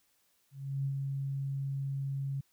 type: tone with ADSR envelope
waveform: sine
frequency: 137.4 Hz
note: C#3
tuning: 15 cents flat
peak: -29 dBFS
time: 0.51-2.41 s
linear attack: 340 ms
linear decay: 75 ms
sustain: -3 dB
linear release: 9 ms
effects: white hiss -72 dBFS RMS until 2.52 s